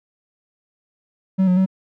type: tone with pitch steps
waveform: triangle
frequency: 189.7 / 181.9 / 189.1 Hz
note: F#3 / F#3 / F#3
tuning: +43 / -29 / +38 cents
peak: -11 dBFS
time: 1.38-1.662 s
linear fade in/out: 20 ms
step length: 94 ms
effects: none